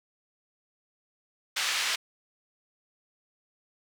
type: band-pass noise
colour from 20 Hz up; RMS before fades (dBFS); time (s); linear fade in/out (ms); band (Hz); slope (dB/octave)
pink; -29; 1.56-1.96; 10; 1800 to 5800; 12
effects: none